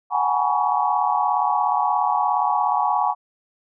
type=tone cluster; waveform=sine; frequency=734 / 816 / 853 / 969 / 1125 Hz; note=F#5 / G#5 / G#5 / B5 / C#6; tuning=-14 / -31 / +46 / -33 / +25 cents; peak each=-24 dBFS; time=0.1-3.15 s; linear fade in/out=50 ms; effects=none